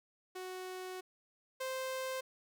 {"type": "tone pair in turn", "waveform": "sawtooth", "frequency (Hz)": [370, 522], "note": ["F#4", "C5"], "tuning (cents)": [0, -4], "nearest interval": "tritone", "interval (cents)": 596, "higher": "second", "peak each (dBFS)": [-38, -33], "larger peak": "second", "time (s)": [[0.35, 1.01], [1.6, 2.21]], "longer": "first", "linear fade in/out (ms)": 10, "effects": []}